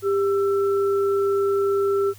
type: tone pair together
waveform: sine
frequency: 396.8 / 1334.7 Hz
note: G4 / E6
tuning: +21 / +21 cents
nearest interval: octave + major sixth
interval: 2100 cents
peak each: -18 / -29 dBFS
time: 0.02-2.14 s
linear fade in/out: 50 ms
effects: added 102 Hz sine -45 dBFS peak until 2.18 s + white hiss -50 dBFS RMS until 2.18 s